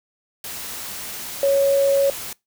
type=tone in noise; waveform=sine; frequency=554.4 Hz; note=C#5; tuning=in tune; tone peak=-14 dBFS; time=1.43-2.1 s; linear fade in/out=2 ms; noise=white; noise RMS=-32 dBFS; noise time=0.44-2.33 s; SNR=+15 dB; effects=noise-tail reverb RT60 0.2 s tail -23 dB re dry